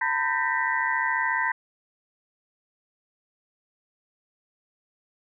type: tone cluster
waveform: sine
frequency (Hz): 908 / 1002 / 1570 / 1823 / 1962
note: A#5 / B5 / G6 / A#6 / B6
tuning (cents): -46 / +25 / +2 / -39 / -12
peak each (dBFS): -29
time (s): 0.01-1.52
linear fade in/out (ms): 5
effects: none